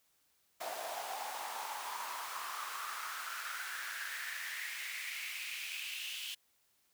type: noise with high-pass filter sweep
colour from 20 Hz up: pink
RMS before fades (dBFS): -42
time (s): 0.6-6.35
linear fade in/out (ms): 10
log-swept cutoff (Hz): 670 to 3000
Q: 4.8
effects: white hiss -74 dBFS RMS until 6.93 s